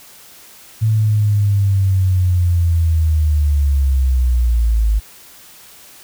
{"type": "linear sweep", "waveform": "sine", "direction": "down", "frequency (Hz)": [110.8, 51.91], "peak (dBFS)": -11, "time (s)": [0.81, 5], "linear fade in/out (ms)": 20, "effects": ["white hiss -42 dBFS RMS until 6.03 s"]}